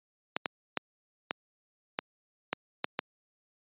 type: clicks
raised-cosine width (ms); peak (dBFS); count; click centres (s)
0.3; -12; 8; 0.365 / 0.458 / 0.773 / 1.309 / 1.989 / 2.53 / 2.844 / 2.991
effects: high-pass 200 Hz 12 dB/octave + resampled to 8000 Hz